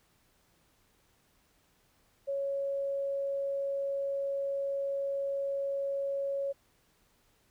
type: tone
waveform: sine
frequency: 554.4 Hz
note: C#5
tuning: in tune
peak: -30 dBFS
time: 2.27-6.53 s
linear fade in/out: 20 ms
effects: pink hiss -69 dBFS RMS until 7.5 s